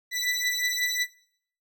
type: beating tone pair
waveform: 20% pulse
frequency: 1975.5 / 1981 Hz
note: B6 / B6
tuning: 0 / +5 cents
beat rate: 5.5 Hz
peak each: -23 dBFS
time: 0.11-1.07 s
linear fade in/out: 50 ms
effects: noise-tail reverb RT60 0.6 s tail -20 dB re dry